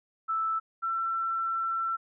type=tone pair in turn; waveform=sine; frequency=1318.5 / 1343.9 Hz; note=E6 / E6; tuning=0 / +33 cents; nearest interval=unison; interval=33 cents; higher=second; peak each=-26 / -27 dBFS; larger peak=first; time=0.28-0.6 / 0.82-1.97 s; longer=second; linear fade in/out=20 ms; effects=none